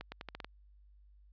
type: accelerating click train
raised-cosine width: 0.3 ms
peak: -26 dBFS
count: 7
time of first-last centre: 0.01-0.446 s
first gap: 110 ms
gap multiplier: 0.83
effects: added 50 Hz sine -58 dBFS peak until 1.32 s + resampled to 11025 Hz